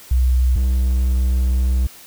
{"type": "tone pair in turn", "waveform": ["sine", "triangle"], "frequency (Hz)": [63, 63.22], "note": ["B1", "B1"], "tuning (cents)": [35, 41], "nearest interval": "unison", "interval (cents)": 6, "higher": "second", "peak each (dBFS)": -12, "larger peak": "neither", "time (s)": [[0.11, 0.56], [0.56, 1.87]], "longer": "second", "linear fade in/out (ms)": 5, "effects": ["white hiss -42 dBFS RMS until 2.06 s"]}